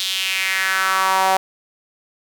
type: tone with high-pass filter sweep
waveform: sawtooth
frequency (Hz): 190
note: F#3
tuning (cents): +46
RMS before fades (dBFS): -19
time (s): 0-1.37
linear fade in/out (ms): 0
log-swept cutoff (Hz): 3700 to 740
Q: 3.3
effects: none